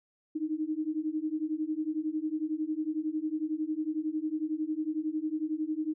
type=beating tone pair; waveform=sine; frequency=304.6 / 315.6 Hz; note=D#4 / D#4; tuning=-37 / +25 cents; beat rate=11 Hz; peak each=-33 / -32 dBFS; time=0.35-5.94 s; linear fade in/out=10 ms; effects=none

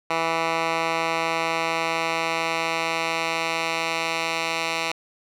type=tone with band-pass filter sweep; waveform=10% pulse; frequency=164.3 Hz; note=E3; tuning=5 cents flat; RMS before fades=-25 dBFS; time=0.1-4.92 s; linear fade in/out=5 ms; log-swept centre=1600 to 2800 Hz; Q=0.93; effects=none

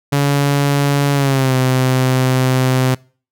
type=tone with pitch glide; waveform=sawtooth; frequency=141.8 to 129.28 Hz; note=C#3 to C3; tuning=+40 to -20 cents; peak=-8 dBFS; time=0.12-2.95 s; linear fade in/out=10 ms; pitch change=-160 cents; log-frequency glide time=1.13-1.55 s; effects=noise-tail reverb RT60 0.4 s tail -24 dB re dry

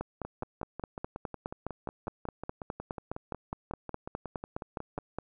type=two click trains; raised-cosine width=1 ms; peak=-20 / -24 dBFS; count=26 / 27; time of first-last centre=0.01-5.186 / 0.25-4.986 s; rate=4.83 / 5.49 Hz; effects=none

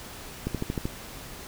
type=click train; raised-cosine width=3 ms; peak=-15 dBFS; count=6; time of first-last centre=0.47-0.855 s; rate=13 Hz; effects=pink hiss -42 dBFS RMS until 1.47 s

